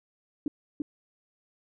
sine tone with echo, 293.7 Hz, D4, in tune, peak -25 dBFS, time 0.46-0.48 s, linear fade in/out 2 ms, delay 340 ms, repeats 1, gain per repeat -2 dB, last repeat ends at 0.82 s, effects none

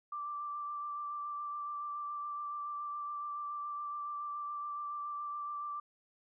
sine tone with vibrato, 1174 Hz, D6, 1 cent flat, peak -37 dBFS, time 0.12-5.8 s, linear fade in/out 5 ms, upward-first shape sine, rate 7.1 Hz, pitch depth 15 cents each way, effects none

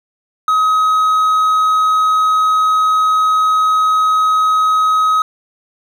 triangle tone, 1268 Hz, D#6, 32 cents sharp, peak -8 dBFS, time 0.48-5.22 s, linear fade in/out 2 ms, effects none

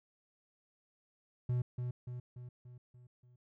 triangle tone with echo, 123.47 Hz, B2, in tune, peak -28 dBFS, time 1.49-1.62 s, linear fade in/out 5 ms, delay 290 ms, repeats 6, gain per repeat -5 dB, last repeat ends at 3.36 s, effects none

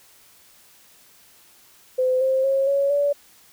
sine tone with pitch steps, 512 / 526.7 / 541.8 / 557.4 / 573.4 Hz, C5 / C5 / C#5 / C#5 / D5, -38 / +11 / -40 / +9 / -42 cents, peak -17 dBFS, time 1.98-3.13 s, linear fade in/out 10 ms, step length 230 ms, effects white hiss -53 dBFS RMS until 3.52 s

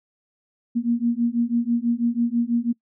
sine beating tone pair, 233.1 / 239.2 Hz, A#3 / A#3, 0 / +45 cents, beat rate 6.1 Hz, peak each -22 dBFS, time 0.75-2.73 s, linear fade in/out 20 ms, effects noise-tail reverb RT60 0.1 s tail -24 dB re dry

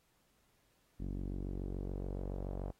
sawtooth tone with low-pass filter sweep, 47.02 Hz, F#1, 29 cents sharp, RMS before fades -40 dBFS, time 0.99-2.72 s, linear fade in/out 20 ms, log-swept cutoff 270 to 650 Hz, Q 1.9, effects pink hiss -74 dBFS RMS until 2.79 s + AAC 48 kbps

